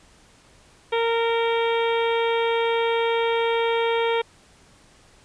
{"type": "harmonic tone", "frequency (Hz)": 461.1, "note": "A#4", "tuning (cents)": -19, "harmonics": [1, 2, 3, 4, 5, 6, 7, 8], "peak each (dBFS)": [-21, -26, -33, -35, -31, -39, -34, -38], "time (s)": [0.92, 4.22], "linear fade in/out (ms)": 10, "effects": ["pink hiss -54 dBFS RMS until 5.24 s", "resampled to 22050 Hz"]}